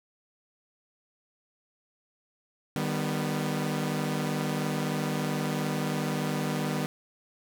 sawtooth chord, Eb augmented, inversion none, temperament equal with one note detuned, 152.98 / 196 / 246.9 Hz, Eb3 / G3 / B3, -29 / 0 / 0 cents, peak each -27 / -29 / -29 dBFS, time 2.76-6.86 s, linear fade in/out 0 ms, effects none

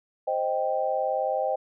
sine chord, C minor, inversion none, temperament equal, 523.3 / 622.3 / 784 Hz, C5 / Eb5 / G5, 0 / 0 / 0 cents, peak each -28 dBFS, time 0.27-1.56 s, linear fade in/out 10 ms, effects none

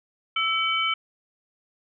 sine tone cluster, 1319 / 2282 / 3045 Hz, E6 / C#7 / F#7, +1 / +50 / +49 cents, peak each -26 dBFS, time 0.36-0.94 s, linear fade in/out 5 ms, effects none

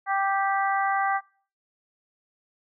harmonic tone, 392.1 Hz, G4, in tune, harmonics 2 / 3 / 4 / 5, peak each -24 / -28 / -30 / -32 dBFS, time 0.06-1.21 s, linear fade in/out 50 ms, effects noise-tail reverb RT60 0.4 s tail -20 dB re dry

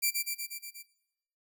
5% pulse tone with echo, 2349 Hz, D7, in tune, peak -16 dBFS, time 0.02-0.11 s, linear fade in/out 20 ms, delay 120 ms, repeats 6, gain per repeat -3 dB, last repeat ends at 0.83 s, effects noise-tail reverb RT60 0.8 s tail -18 dB re dry

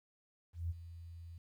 sine tone with ADSR envelope, 84.5 Hz, E2, 43 cents sharp, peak -33 dBFS, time 0.53-1.38 s, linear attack 170 ms, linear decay 28 ms, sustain -14 dB, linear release 3 ms, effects 12-bit

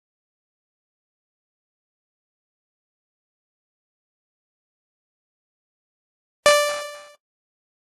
sawtooth tone with exponential decay, 587.3 Hz, D5, in tune, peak -5 dBFS, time 6.46-7.15 s, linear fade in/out 0 ms, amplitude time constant 150 ms, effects noise-tail reverb RT60 0.1 s tail -17 dB re dry + AAC 32 kbps

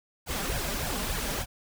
pink noise with flanger, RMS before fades -31 dBFS, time 0.26-1.46 s, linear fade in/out 50 ms, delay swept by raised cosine 1.2 to 5.1 ms, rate 3.4 Hz, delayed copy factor +0.9, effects none

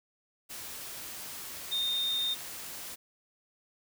sine tone in noise, 3657 Hz, A#7, 34 cents flat, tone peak -28 dBFS, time 1.71-2.35 s, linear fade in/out 20 ms, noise white, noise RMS -42 dBFS, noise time 0.49-2.96 s, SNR +11 dB, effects none

